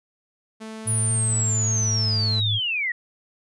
sawtooth tone, 220 Hz, A3, in tune, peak -30 dBFS, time 0.6-2.41 s, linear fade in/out 20 ms
sine tone with pitch glide, 111 to 105.44 Hz, A2 to G#2, +16 to +27 cents, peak -22 dBFS, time 0.85-2.6 s, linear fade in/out 50 ms, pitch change -89 cents, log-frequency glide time 1.31-2.2 s
sine linear sweep, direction down, 9810 to 1864.7 Hz, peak -22 dBFS, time 0.87-2.92 s, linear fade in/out 5 ms
effects resampled to 24000 Hz

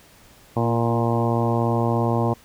harmonic tone with a mistuned harmonic, 117.1 Hz, A#2, 8 cents sharp, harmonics 1 / 2 / 3 / 4 / 5 / 6 / 7 / 8 / 9, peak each -22 / -25 / -27 / -28 / -29 / -30 / -30 / -31 / -32 dBFS, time 0.56-2.34 s, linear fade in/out 10 ms, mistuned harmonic 3, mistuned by -19 cents, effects pink hiss -51 dBFS RMS until 2.44 s

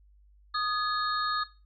sine tone cluster, 1241 / 1692 / 3722 / 4261 Hz, D#6 / G#6 / A#7 / C8, -5 / +32 / -3 / +31 cents, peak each -29 / -35 / -37 / -34 dBFS, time 0.54-1.44 s, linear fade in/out 10 ms, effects noise-tail reverb RT60 0.3 s tail -17 dB re dry + added 50 Hz sine -56 dBFS peak until 1.65 s

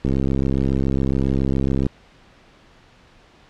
click train, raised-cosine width 3 ms, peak -8 dBFS, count 123, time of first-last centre 0.05-1.865 s, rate 67.2 Hz, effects pink hiss -51 dBFS RMS until 3.49 s + low-pass 4000 Hz 12 dB/octave

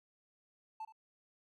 triangle tone with echo, 880 Hz, A5, in tune, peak -38 dBFS, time 0.8-0.85 s, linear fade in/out 5 ms, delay 74 ms, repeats 1, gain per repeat -15 dB, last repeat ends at 0.924 s, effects tanh soft clip ceiling -35 dBFS

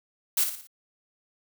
blue noise with echo, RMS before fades -23 dBFS, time 0.37-0.44 s, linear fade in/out 5 ms, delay 58 ms, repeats 4, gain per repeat -7 dB, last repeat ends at 0.672 s, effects none

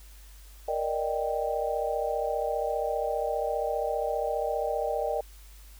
sine chord, Eb major seventh, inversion second, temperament equal, 466.2 / 587.3 / 622.3 / 784 Hz, Bb4 / D5 / Eb5 / G5, 0 / 0 / 0 / 0 cents, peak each -32 dBFS, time 0.68-5.21 s, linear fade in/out 5 ms, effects added 50 Hz sine -47 dBFS peak until 5.79 s + white hiss -56 dBFS RMS until 5.79 s

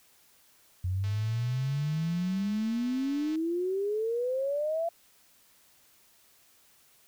sine exponential sweep, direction up, 89.1 to 683 Hz, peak -27 dBFS, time 0.84-4.89 s, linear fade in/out 5 ms
click train, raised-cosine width 0.2 ms, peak -31 dBFS, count 506, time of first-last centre 1.04-3.357 s, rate 218 Hz
effects white hiss -62 dBFS RMS until 7.07 s

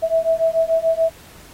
sine beating tone pair, 650 / 656.9 Hz, E5 / E5, -24 / -6 cents, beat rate 6.9 Hz, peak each -18 dBFS, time 0.02-1.1 s, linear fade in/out 20 ms, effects pink hiss -45 dBFS RMS until 1.53 s + AAC 48 kbps

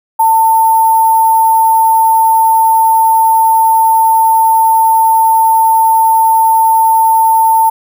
sine tone with sample-and-hold, 895 Hz, A5, 29 cents sharp, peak -5 dBFS, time 0.19-7.7 s, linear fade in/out 10 ms, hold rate 11025 Hz, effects none

